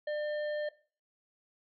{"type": "harmonic tone with a mistuned harmonic", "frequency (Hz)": 599, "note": "D5", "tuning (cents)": 34, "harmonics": [1, 3, 5, 7], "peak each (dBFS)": [-32, -43, -52, -55], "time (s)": [0.07, 0.69], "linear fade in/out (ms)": 5, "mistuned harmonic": 5, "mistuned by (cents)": 110, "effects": ["noise-tail reverb RT60 0.4 s tail -17 dB re dry"]}